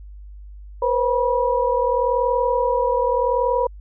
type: tone cluster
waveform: sine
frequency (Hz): 482.2 / 523 / 970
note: B4 / C5 / B5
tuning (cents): -41 / -1 / -31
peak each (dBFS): -21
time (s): 0.82-3.67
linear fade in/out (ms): 5
effects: added 50 Hz sine -36 dBFS peak until 3.8 s